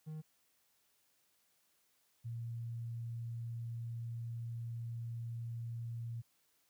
triangle / sine tone pair in turn, 155.56 / 116.54 Hz, D#3 / A#2, 0 / 0 cents, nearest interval perfect fourth, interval 500 cents, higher first, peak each -40 / -39 dBFS, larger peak second, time 0.06-0.22 / 2.24-6.22 s, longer second, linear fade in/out 20 ms, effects white hiss -75 dBFS RMS until 6.69 s + high-pass 60 Hz 12 dB/octave

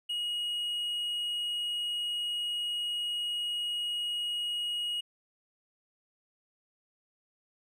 triangle tone, 2890 Hz, F#7, 41 cents flat, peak -29 dBFS, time 0.09-5.01 s, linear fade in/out 10 ms, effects none

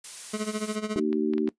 blue noise, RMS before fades -37 dBFS, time 0.04-0.76 s, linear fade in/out 5 ms
25% pulse tone with tremolo, 213.9 Hz, A3, 49 cents flat, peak -22 dBFS, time 0.33-1 s, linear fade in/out 10 ms, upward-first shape sine, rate 14 Hz, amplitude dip 80%
clicks, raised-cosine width 0.3 ms, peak -24 dBFS, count 5, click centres 0.843 / 1.129 / 1.336 / 1.381 / 1.476 s
harmonic tone, 76.3 Hz, D#2, 33 cents flat, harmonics 3 / 4 / 5, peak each -27 / -27 / -27 dBFS, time 0.96-1.49 s, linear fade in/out 0 ms
effects noise-tail reverb RT60 0.1 s tail -19 dB re dry + resampled to 22050 Hz

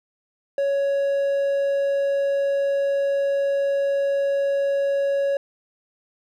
triangle tone, 557 Hz, C#5, 8 cents sharp, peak -17 dBFS, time 0.58-5.37 s, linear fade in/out 2 ms, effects none

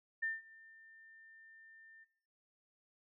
sine tone with ADSR envelope, 1800 Hz, A6, 39 cents sharp, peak -33 dBFS, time 0.22-2.05 s, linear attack 12 ms, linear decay 180 ms, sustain -24 dB, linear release 22 ms, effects noise-tail reverb RT60 1.0 s tail -20 dB re dry

